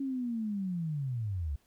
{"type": "linear sweep", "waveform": "sine", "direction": "down", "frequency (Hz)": [277.2, 66.1], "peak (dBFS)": -31, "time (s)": [0, 1.56], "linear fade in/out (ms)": 5, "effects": ["pink hiss -70 dBFS RMS until 1.66 s"]}